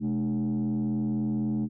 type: tone with frequency modulation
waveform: sine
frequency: 215.2 Hz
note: A3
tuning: 38 cents flat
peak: -23 dBFS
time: 0-1.69 s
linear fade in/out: 50 ms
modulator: 83.9 Hz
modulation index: 0.81
effects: tanh soft clip ceiling -23 dBFS